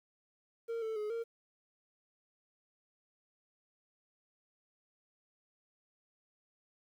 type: tone with pitch steps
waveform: triangle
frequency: 460.8 / 442.9 / 422.4 / 461.5 Hz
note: A#4 / A4 / G#4 / A#4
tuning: -20 / +11 / +29 / -17 cents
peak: -33 dBFS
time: 0.68-1.24 s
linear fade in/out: 20 ms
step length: 140 ms
effects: 11-bit